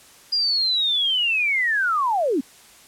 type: linear sweep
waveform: sine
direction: down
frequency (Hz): 4890 to 234.2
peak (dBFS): -18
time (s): 0.32-2.41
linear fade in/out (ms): 10
effects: white hiss -49 dBFS RMS until 2.87 s + low-pass 11000 Hz 12 dB/octave